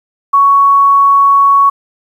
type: tone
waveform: sine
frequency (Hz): 1115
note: C#6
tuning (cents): +10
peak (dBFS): -4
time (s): 0.33-1.7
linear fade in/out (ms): 10
effects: 7-bit